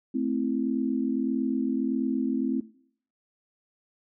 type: chord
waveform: sine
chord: A minor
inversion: none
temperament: equal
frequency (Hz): 220 / 261.6 / 329.6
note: A3 / C4 / E4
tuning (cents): 0 / 0 / 0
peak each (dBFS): -31 / -26 / -32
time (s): 0.14-2.61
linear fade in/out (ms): 10
effects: noise-tail reverb RT60 0.6 s tail -19 dB re dry